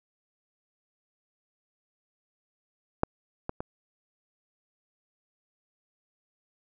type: clicks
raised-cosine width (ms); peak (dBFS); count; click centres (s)
1; -8 / -17 / -19; 3; 3.034 / 3.494 / 3.605
effects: none